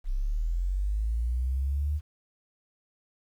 sine linear sweep, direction up, 30.87 to 76.1 Hz, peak -25 dBFS, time 0.04-2.01 s, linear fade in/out 50 ms, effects 10-bit

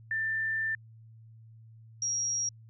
sine tone pair in turn, 1781 / 5654 Hz, A6 / F8, +21 / +20 cents, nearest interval octave + minor sixth, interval 1999 cents, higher second, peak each -28 dBFS, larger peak neither, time 0.11-0.75 / 2.02-2.49 s, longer first, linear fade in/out 2 ms, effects added 112 Hz sine -50 dBFS peak until 2.69 s

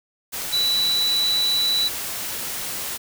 sine tone in noise, 3951 Hz, B7, in tune, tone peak -18 dBFS, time 0.52-1.89 s, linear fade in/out 20 ms, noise white, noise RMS -29 dBFS, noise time 0.32-2.98 s, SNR +8 dB, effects none

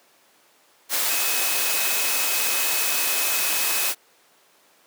sine tone in noise, 2551 Hz, D#7, 43 cents sharp, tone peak -30 dBFS, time 1.07-3.93 s, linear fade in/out 50 ms, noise white, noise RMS -23 dBFS, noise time 0.89-3.95 s, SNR -10 dB, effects pink hiss -57 dBFS RMS until 4.86 s + high-pass 400 Hz 12 dB/octave

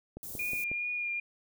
click train, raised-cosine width 2 ms, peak -28 dBFS, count 4, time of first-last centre 0.17-0.715 s, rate 5.5 Hz
white band-stop noise, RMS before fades -42 dBFS, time 0.23-0.64 s, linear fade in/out 0 ms, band 430 to 9100 Hz, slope 12 dB/octave
sine tone with vibrato, 2426 Hz, D#7, 44 cents flat, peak -31 dBFS, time 0.39-1.2 s, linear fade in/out 5 ms, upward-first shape triangle, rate 2.4 Hz, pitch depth 21 cents each way
effects none

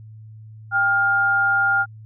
sine tone pair together, 791 / 1409.4 Hz, G5 / F6, +15 / +15 cents, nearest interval minor seventh, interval 1000 cents, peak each -23 / -16 dBFS, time 0.71-1.86 s, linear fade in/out 50 ms, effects added 109 Hz sine -38 dBFS peak until 2.05 s

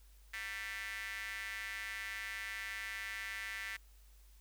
square tone with high-pass filter, 104.2 Hz, G#2, 6 cents sharp, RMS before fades -43 dBFS, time 0.33-3.77 s, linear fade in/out 10 ms, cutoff 1900 Hz, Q 5.3, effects added 50 Hz sine -58 dBFS peak until 4.4 s + white hiss -69 dBFS RMS until 4.4 s

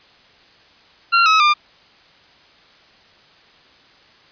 sawtooth tone with pitch steps, 1376 / 1283.9 / 1197.9 Hz, F6 / E6 / D6, -26 / -46 / +34 cents, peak -7 dBFS, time 1.12-1.54 s, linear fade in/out 20 ms, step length 140 ms, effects white hiss -50 dBFS RMS until 4.31 s + resampled to 11025 Hz

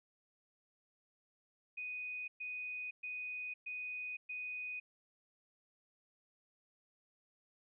sine tone bursts, 2489 Hz, D#7, in tune, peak -40 dBFS, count 5, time 1.77-4.8 s, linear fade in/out 10 ms, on 510 ms, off 120 ms, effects none

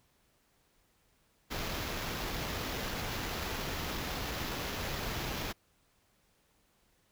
pink noise with sample-and-hold, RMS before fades -37 dBFS, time 1.5-5.53 s, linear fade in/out 20 ms, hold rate 8820 Hz, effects pink hiss -71 dBFS RMS until 7.11 s

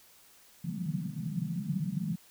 pink band-pass noise, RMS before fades -34 dBFS, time 0.64-2.16 s, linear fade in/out 5 ms, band 150 to 200 Hz, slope 48 dB/octave, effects white hiss -59 dBFS RMS until 2.3 s

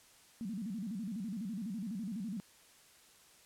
sine tone with vibrato, 208.2 Hz, G#3, 5 cents sharp, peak -37 dBFS, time 0.41-2.4 s, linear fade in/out 0 ms, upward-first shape square, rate 12 Hz, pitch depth 180 cents each way, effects white hiss -62 dBFS RMS until 3.45 s + low-pass 11000 Hz 12 dB/octave

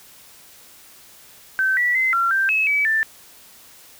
sine tone with pitch steps, 1543 / 1951 / 2058 / 1368 / 1570 / 2582 / 2288 / 1773 Hz, G6 / B6 / C7 / F6 / G6 / E7 / D7 / A6, -28 / -22 / -29 / -36 / +2 / -37 / -46 / +13 cents, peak -16 dBFS, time 1.59-3.03 s, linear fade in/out 0 ms, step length 180 ms, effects white hiss -47 dBFS RMS until 3.99 s

